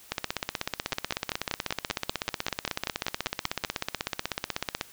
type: two click trains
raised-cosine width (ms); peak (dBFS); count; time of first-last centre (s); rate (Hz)
0.2; -10 / -10; 77 / 15; 0.12-4.811 / 0.93-3.648; 16.2 / 5.15
effects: white hiss -52 dBFS RMS until 4.92 s